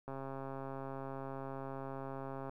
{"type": "click train", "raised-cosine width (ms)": 1, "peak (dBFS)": -30, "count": 327, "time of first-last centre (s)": [0.08, 2.495], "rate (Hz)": 135, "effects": ["12-bit"]}